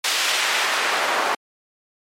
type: noise with band-pass filter sweep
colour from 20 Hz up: pink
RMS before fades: -21 dBFS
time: 0.04-1.35 s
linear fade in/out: 5 ms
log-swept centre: 3700 to 920 Hz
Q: 0.75
effects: high-pass 400 Hz 12 dB/octave + MP3 64 kbps